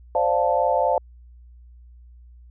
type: chord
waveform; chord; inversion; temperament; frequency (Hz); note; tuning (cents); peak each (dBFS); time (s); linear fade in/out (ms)
sine; D minor seventh; third; equal; 523.3 / 587.3 / 698.5 / 880; C5 / D5 / F5 / A5; 0 / 0 / 0 / 0; -23; 0.15-0.98; 2
effects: added 60 Hz sine -44 dBFS peak until 2.5 s